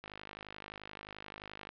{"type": "click train", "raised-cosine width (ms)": 0.3, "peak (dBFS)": -28, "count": 86, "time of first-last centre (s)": [0.04, 1.69], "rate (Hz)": 51.5, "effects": ["low-pass 4000 Hz 12 dB/octave"]}